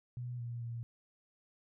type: tone with pitch steps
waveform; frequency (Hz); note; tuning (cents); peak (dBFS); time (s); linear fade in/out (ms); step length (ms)
sine; 122.8 / 118.9 / 117.3; B2 / A#2 / A#2; -9 / +35 / +11; -38; 0.17-0.83; 0; 220
effects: none